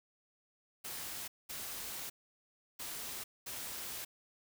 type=noise bursts at uneven times; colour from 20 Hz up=white; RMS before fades=-43 dBFS; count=4; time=0.84-1.28 / 1.49-2.1 / 2.79-3.24 / 3.46-4.05 s; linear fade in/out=10 ms; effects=none